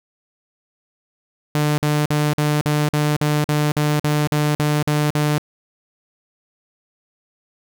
sawtooth tone bursts, 149.3 Hz, D3, 29 cents sharp, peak -12 dBFS, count 14, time 1.55-5.381 s, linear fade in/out 0 ms, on 230 ms, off 47 ms, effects none

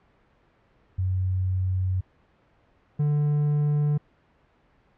sine / triangle tone pair in turn, 93 / 147.63 Hz, F#2 / D3, +9 / +9 cents, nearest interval minor sixth, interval 800 cents, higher second, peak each -22 / -18 dBFS, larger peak second, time 0.98-2.01 / 2.99-3.98 s, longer first, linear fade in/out 10 ms, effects pink hiss -62 dBFS RMS until 4.97 s + low-pass 2000 Hz 12 dB/octave

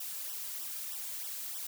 blue noise with flanger, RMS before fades -40 dBFS, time 0-1.67 s, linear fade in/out 5 ms, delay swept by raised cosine 0.44 to 2.74 ms, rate 3.2 Hz, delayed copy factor -0.9, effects none

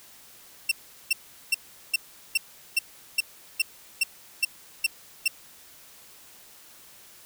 sawtooth tone bursts, 2708 Hz, E7, 46 cents sharp, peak -16 dBFS, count 12, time 0.69-5.28 s, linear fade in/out 5 ms, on 25 ms, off 390 ms, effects white hiss -51 dBFS RMS until 7.25 s

